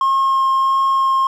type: tone with vibrato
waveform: triangle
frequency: 1073 Hz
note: C6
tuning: 43 cents sharp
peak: -10 dBFS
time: 0.01-1.27 s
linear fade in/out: 2 ms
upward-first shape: sine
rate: 1.5 Hz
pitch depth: 8 cents each way
effects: tanh soft clip ceiling -7 dBFS